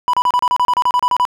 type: tone bursts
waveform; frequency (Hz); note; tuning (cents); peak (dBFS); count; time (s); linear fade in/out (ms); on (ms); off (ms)
triangle; 987.8; B5; 0; -9; 14; 0.08-1.252; 0; 54; 32
effects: none